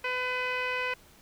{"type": "tone with low-pass filter", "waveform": "15% pulse", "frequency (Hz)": 503, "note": "B4", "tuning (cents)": 32, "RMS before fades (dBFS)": -31, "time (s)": [0.04, 0.94], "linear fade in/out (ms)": 5, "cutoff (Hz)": 2800, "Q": 5.8, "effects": ["pink hiss -57 dBFS RMS until 1.21 s"]}